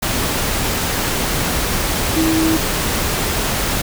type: tone in noise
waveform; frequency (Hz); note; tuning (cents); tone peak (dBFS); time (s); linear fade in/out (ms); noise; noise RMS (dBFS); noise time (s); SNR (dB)
sine; 321.2; E4; -45; -14; 2.16-2.57; 10; pink; -19; 0.02-3.82; +2
effects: none